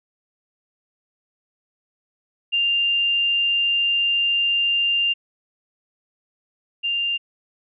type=tone pair in turn; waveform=sine; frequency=2794 / 2794 Hz; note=F7 / F7; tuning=0 / 0 cents; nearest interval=unison; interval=0 cents; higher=neither; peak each=-17 / -20 dBFS; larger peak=first; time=2.52-5.14 / 6.83-7.18 s; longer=first; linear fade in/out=20 ms; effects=none